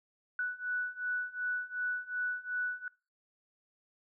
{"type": "beating tone pair", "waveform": "sine", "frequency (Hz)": [1480, 1482.7], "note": ["F#6", "F#6"], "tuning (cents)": [0, 3], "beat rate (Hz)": 2.7, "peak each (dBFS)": [-37, -35], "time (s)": [0.39, 2.88], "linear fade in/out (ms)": 2, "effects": ["noise-tail reverb RT60 0.3 s tail -23 dB re dry"]}